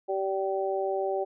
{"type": "harmonic tone", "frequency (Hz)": 193.2, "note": "G3", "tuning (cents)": -25, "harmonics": [2, 3, 4], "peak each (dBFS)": [-29, -31, -32], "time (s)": [0.08, 1.25], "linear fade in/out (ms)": 20, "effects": []}